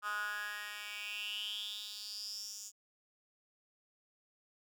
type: tone with high-pass filter sweep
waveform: 10% pulse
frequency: 207.7 Hz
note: G#3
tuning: in tune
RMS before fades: -42 dBFS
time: 0.02-2.72 s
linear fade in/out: 50 ms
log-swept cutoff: 1300 to 6600 Hz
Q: 7.4
effects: none

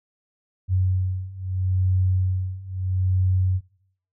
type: beating tone pair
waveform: sine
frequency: 92.5 / 93.27 Hz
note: F#2 / F#2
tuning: 0 / +14 cents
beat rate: 0.77 Hz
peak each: -24 / -22 dBFS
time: 0.68-3.61 s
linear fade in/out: 50 ms
effects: noise-tail reverb RT60 0.6 s tail -20 dB re dry

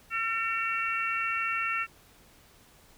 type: harmonic tone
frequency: 452.4 Hz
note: A4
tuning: 48 cents sharp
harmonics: 3 / 4 / 5 / 6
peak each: -31 / -35 / -35 / -32 dBFS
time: 0.1-1.87 s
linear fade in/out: 50 ms
effects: pink hiss -58 dBFS RMS until 2.97 s

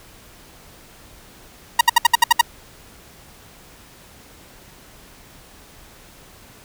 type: tone bursts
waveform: sawtooth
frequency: 945 Hz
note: A#5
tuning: 23 cents sharp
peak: -4 dBFS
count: 8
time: 1.79-2.412 s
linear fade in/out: 5 ms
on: 20 ms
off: 66 ms
effects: pink hiss -46 dBFS RMS until 6.64 s

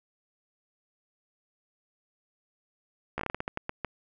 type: slowing click train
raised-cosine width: 0.5 ms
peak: -16 dBFS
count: 12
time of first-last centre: 3.18-3.847 s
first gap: 14 ms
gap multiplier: 1.27
effects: none

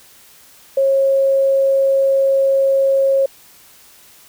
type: tone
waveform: sine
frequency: 543 Hz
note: C#5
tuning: 36 cents flat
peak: -11 dBFS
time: 0.77-3.26 s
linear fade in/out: 5 ms
effects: white hiss -46 dBFS RMS until 4.28 s

